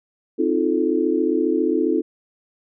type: chord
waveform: sine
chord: F dominant seventh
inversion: second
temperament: just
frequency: 261.9 / 314.3 / 349.2 / 436.5 Hz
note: C4 / Eb4 / F4 / A4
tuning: +2 / +18 / 0 / -14 cents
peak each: -24 / -21 / -22 / -23 dBFS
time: 0.38-2.02 s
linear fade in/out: 20 ms
effects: none